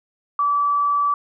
sine tone, 1154 Hz, D6, 31 cents flat, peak -16 dBFS, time 0.39-1.14 s, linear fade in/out 2 ms, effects none

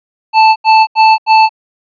square tone bursts, 880 Hz, A5, in tune, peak -4 dBFS, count 4, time 0.33-1.493 s, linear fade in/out 50 ms, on 230 ms, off 81 ms, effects resampled to 11025 Hz

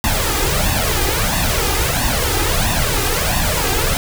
pink noise with flanger, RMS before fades -17 dBFS, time 0.04-3.97 s, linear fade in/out 0 ms, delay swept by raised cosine 1.1 to 2.5 ms, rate 1.5 Hz, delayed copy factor +0.7, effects none

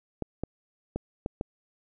clicks, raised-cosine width 2 ms, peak -17 dBFS, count 5, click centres 0.223 / 0.436 / 0.96 / 1.261 / 1.411 s, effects none

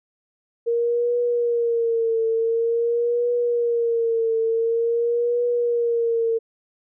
sine tone with vibrato, 466.2 Hz, A#4, in tune, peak -18 dBFS, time 0.66-6.39 s, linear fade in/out 20 ms, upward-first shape triangle, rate 0.47 Hz, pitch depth 64 cents each way, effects none

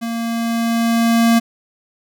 square tone with level ramp, 230.8 Hz, A#3, 17 cents flat, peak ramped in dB -22 to -10 dBFS, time 0.01-1.4 s, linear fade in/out 20 ms, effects none

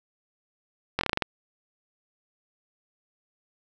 slowing click train, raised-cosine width 0.3 ms, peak -8 dBFS, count 8, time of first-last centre 0.99-1.222 s, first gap 21 ms, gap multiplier 1.15, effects none

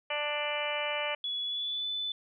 harmonic tone, 295.2 Hz, D4, 9 cents sharp, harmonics 2 / 3 / 4 / 5 / 6 / 7 / 8 / 9 / 10, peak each -35 / -39 / -41 / -45 / -42 / -41 / -36 / -44 / -37 dBFS, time 0.1-1.15 s, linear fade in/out 5 ms
sine tone with pitch glide, 3396 to 3500 Hz, G#7 to A7, +38 to -10 cents, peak -31 dBFS, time 1.24-2.12 s, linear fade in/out 2 ms, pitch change +52 cents, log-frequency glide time 1.44-1.87 s
effects none

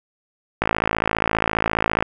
click train, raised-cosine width 0.5 ms, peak -3 dBFS, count 78, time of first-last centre 0.62-2.025 s, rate 54.8 Hz, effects none

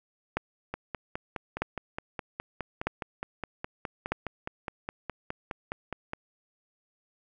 two click trains, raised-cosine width 0.5 ms, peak -12 / -18 dBFS, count 4 / 27, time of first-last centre 0.37-4.12 / 0.74-6.134 s, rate 0.8 / 4.82 Hz, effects none

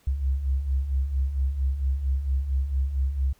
sine beating tone pair, 64 / 68.4 Hz, C2 / C#2, -38 / -23 cents, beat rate 4.4 Hz, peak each -30 / -23 dBFS, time 0.07-3.33 s, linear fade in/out 5 ms, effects pink hiss -62 dBFS RMS until 3.39 s

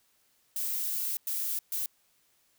violet noise bursts at uneven times, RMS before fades -32 dBFS, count 3, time 0.56-1.17 / 1.27-1.59 / 1.72-1.86 s, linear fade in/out 2 ms, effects white hiss -69 dBFS RMS until 2.58 s

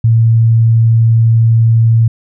sine tone, 114 Hz, A#2, 38 cents flat, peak -5 dBFS, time 0.04-2.08 s, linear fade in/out 5 ms, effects none

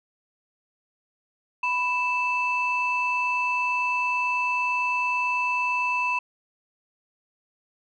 sine tone pair together, 989 / 2640 Hz, B5 / E7, +2 / +2 cents, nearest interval octave + perfect fourth, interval 1700 cents, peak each -24 dBFS, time 1.63-6.19 s, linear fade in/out 5 ms, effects tanh soft clip ceiling -16 dBFS

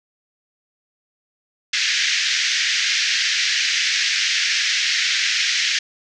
pink band-pass noise, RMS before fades -20 dBFS, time 1.73-5.79 s, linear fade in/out 5 ms, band 1700 to 6300 Hz, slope 48 dB/octave, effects none

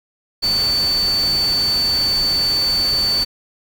sine tone in noise, 4500 Hz, C#8, 25 cents sharp, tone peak -15 dBFS, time 0.42-3.25 s, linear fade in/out 20 ms, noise pink, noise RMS -28 dBFS, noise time 0.42-3.25 s, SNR +10 dB, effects none

